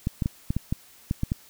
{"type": "clicks", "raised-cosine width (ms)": 5, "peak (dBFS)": -12, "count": 9, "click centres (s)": [0.071, 0.222, 0.259, 0.505, 0.566, 0.725, 1.111, 1.234, 1.319], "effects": ["white hiss -53 dBFS RMS until 1.49 s"]}